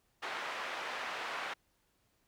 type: band-pass noise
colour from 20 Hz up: pink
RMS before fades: -40 dBFS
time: 0.22-1.54 s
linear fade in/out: 10 ms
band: 810 to 2500 Hz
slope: 12 dB/octave
effects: pink hiss -75 dBFS RMS until 2.27 s